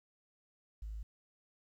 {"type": "tone", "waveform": "sine", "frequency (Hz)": 53.2, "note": "G#1", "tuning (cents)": 42, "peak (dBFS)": -39, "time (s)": [0.82, 1.03], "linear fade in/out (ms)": 5, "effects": ["tanh soft clip ceiling -36 dBFS", "12-bit"]}